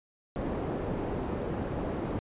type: low-pass noise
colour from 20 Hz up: white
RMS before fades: -33 dBFS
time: 0.36-2.19 s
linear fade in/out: 0 ms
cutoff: 470 Hz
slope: 12 dB/octave
effects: resampled to 8000 Hz